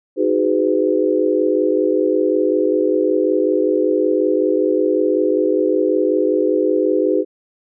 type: chord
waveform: sine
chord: G# minor seventh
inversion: second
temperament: equal with one note detuned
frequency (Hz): 311.1 / 370 / 415.3 / 505.1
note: D#4 / F#4 / G#4 / B4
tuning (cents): 0 / 0 / 0 / +39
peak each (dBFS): -19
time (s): 0.16-7.25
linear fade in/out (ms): 50
effects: none